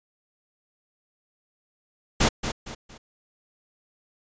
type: noise with echo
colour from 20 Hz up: pink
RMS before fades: -19 dBFS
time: 2.2-2.29 s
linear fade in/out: 10 ms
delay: 230 ms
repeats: 3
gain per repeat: -9 dB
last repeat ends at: 2.98 s
effects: resampled to 16000 Hz